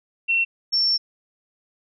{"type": "tone pair in turn", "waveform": "sine", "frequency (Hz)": [2715, 5430], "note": ["F7", "F8"], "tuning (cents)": [-50, -50], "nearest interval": "octave", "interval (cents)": 1200, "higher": "second", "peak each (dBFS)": -17, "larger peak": "neither", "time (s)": [[0.28, 0.45], [0.72, 0.98]], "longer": "second", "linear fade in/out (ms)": 20, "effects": []}